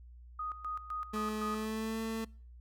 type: tone with tremolo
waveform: sine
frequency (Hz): 1244.5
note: D#6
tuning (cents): 0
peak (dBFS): -35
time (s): 0.39-1.65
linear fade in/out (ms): 5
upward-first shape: square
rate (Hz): 3.9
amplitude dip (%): 75
type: tone with pitch glide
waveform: 30% pulse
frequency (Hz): 215.1 to 223.6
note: A3 to A3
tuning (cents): -39 to +28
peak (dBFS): -32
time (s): 1.13-2.25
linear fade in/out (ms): 10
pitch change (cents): +67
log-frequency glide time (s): 1.49-2
effects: noise-tail reverb RT60 0.5 s tail -25 dB re dry + added 60 Hz sine -50 dBFS peak until 2.6 s